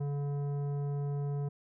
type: tone with tanh clipping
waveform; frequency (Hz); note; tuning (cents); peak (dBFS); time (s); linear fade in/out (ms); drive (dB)
sine; 142.9; D3; -47; -33; 0-1.49; 10; 12
effects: none